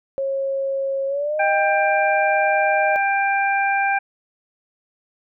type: tone with pitch glide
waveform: sine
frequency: 544 to 621.3 Hz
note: C#5 to D#5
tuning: -33 to -3 cents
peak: -20 dBFS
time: 0.18-2.96 s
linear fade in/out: 0 ms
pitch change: +230 cents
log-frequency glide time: 1.07-1.4 s
type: harmonic tone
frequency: 792 Hz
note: G5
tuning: 18 cents sharp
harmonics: 1 / 2 / 3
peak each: -19 / -22 / -24 dBFS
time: 1.39-3.99 s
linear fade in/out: 10 ms
effects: none